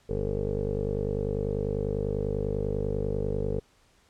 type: tone with low-pass filter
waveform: 15% pulse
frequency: 50.1 Hz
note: G1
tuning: 38 cents sharp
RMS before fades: -29 dBFS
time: 0.09-3.6 s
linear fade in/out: 10 ms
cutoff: 440 Hz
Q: 6.3
effects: pink hiss -63 dBFS RMS until 4.09 s + low-pass 9000 Hz 12 dB/octave